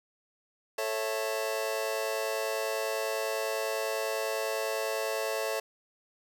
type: chord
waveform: sawtooth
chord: A major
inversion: none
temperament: just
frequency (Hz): 440 / 550 / 660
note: A4 / C#5 / E5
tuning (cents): 0 / -14 / +2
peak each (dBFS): -30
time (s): 0.78-5.6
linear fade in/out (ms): 5
effects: none